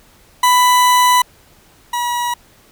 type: tone pair in turn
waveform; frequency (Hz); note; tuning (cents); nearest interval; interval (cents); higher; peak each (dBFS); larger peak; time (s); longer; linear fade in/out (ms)
40% pulse; 993 / 964.7; B5 / B5; +9 / -41; minor second; 50; first; -8 / -16; first; 0.43-1.22 / 1.93-2.34; first; 5
effects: pink hiss -49 dBFS RMS until 2.71 s